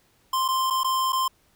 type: tone with dropouts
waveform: square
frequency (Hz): 1046.5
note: C6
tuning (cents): 0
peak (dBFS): -22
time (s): 0.33-1.28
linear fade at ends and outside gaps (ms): 5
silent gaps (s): 0.481-0.485 / 0.702-0.706 / 0.834-0.844 / 1.123-1.129
effects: pink hiss -63 dBFS RMS until 1.55 s